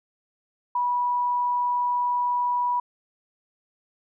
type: tone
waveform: sine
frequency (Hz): 977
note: B5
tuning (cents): -19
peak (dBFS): -21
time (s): 0.75-2.8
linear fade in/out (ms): 5
effects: none